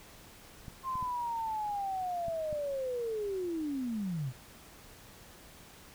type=clicks; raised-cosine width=5 ms; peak=-31 dBFS; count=5; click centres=0.682 / 0.955 / 1.027 / 2.283 / 2.528 s
type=linear sweep; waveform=sine; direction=down; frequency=1062 to 118.5 Hz; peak=-32 dBFS; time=0.83-4.33 s; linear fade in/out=50 ms
effects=pink hiss -54 dBFS RMS until 5.94 s